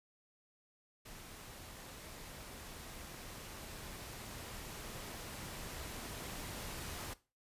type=noise with level ramp; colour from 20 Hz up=pink; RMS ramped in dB=-52 to -44 dBFS; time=1.05-7.14 s; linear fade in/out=10 ms; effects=noise-tail reverb RT60 0.3 s tail -17 dB re dry + resampled to 32000 Hz